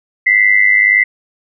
sine tone pair together, 1975.5 / 2077 Hz, B6 / C7, 0 / -13 cents, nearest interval minor second, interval 87 cents, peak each -10 dBFS, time 0.26-1.04 s, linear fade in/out 10 ms, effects none

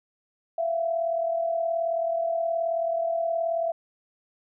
sine tone pair together, 666 / 704.8 Hz, E5 / F5, +18 / +16 cents, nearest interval minor second, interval 98 cents, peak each -24 / -32 dBFS, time 0.58-3.72 s, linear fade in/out 5 ms, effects none

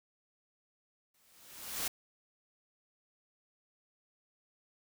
white noise with exponential growth, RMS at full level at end -33 dBFS, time 1.14-1.88 s, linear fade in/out 5 ms, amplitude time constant 160 ms, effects none

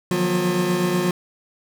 square tone cluster, 154.2 / 174.5 / 182.7 / 240.3 / 357.1 Hz, D#3 / F3 / F#3 / B3 / F4, -15 / -1 / -22 / -47 / +39 cents, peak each -30 / -28 / -24 / -32 / -23 dBFS, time 0.11-1.11 s, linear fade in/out 2 ms, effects none

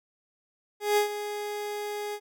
30% pulse tone with ADSR envelope, 415.3 Hz, G#4, in tune, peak -17 dBFS, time 0.8-2.2 s, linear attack 170 ms, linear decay 110 ms, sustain -12 dB, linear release 61 ms, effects none

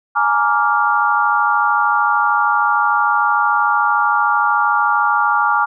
sine chord, Bb dominant seventh, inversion third, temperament just, 839.1 / 932.3 / 1165.4 / 1398.5 Hz, Ab5 / Bb5 / D6 / F6, +18 / 0 / -14 / +2 cents, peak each -18 / -20 / -17 / -17 dBFS, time 0.15-5.66 s, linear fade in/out 20 ms, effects none

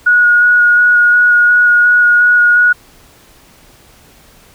sine tone with vibrato, 1450 Hz, F#6, 35 cents flat, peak -5 dBFS, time 0.06-2.73 s, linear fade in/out 10 ms, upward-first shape square, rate 2.8 Hz, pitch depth 9 cents each way, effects pink hiss -44 dBFS RMS until 4.54 s

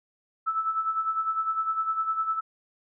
sine tone with tremolo, 1313 Hz, E6, 7 cents flat, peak -22 dBFS, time 0.46-2.41 s, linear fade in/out 20 ms, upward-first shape sine, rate 9.9 Hz, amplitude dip 65%, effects none

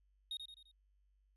triangle tone with echo, 3729 Hz, A#7, in tune, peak -38 dBFS, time 0.31-0.37 s, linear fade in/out 2 ms, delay 86 ms, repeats 4, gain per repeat -6 dB, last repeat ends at 0.714 s, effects added 49 Hz sine -70 dBFS peak until 1.36 s + resampled to 32000 Hz

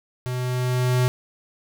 square tone with level ramp, 125.7 Hz, B2, 31 cents sharp, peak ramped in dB -26 to -17 dBFS, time 0.26-1.08 s, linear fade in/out 0 ms, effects none

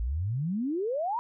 sine exponential sweep, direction up, 52.6 to 987.8 Hz, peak -27 dBFS, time 0-1.19 s, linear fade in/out 0 ms, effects none

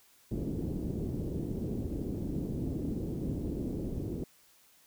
white low-pass noise, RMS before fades -35 dBFS, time 0.31-4.24 s, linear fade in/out 5 ms, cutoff 340 Hz, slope 24 dB/octave, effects white hiss -63 dBFS RMS until 4.86 s

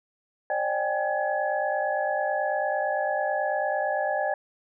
sine tone cluster, 545 / 604 / 784 / 833 / 1688 Hz, C#5 / D5 / G5 / G#5 / G#6, -29 / +48 / 0 / +5 / +28 cents, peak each -33 / -28 / -28 / -35 / -32 dBFS, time 0.5-4.34 s, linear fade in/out 2 ms, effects none

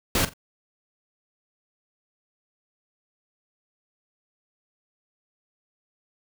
pink noise with echo, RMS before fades -22 dBFS, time 0.15-0.25 s, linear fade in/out 2 ms, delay 43 ms, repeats 2, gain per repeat -14 dB, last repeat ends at 0.336 s, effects none

